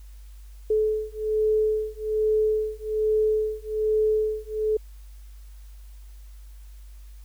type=beating tone pair; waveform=sine; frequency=430.9 / 432.1 Hz; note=A4 / A4; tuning=-36 / -31 cents; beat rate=1.2 Hz; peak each=-24 dBFS; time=0.7-4.77 s; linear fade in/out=5 ms; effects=added 50 Hz sine -41 dBFS peak until 7.24 s + white hiss -60 dBFS RMS until 7.24 s